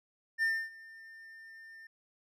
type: tone with ADSR envelope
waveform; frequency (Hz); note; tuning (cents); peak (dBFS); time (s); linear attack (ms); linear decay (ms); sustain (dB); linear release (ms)
triangle; 1802; A6; +41; -24; 0.38-1.87; 46; 270; -23; 4
effects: none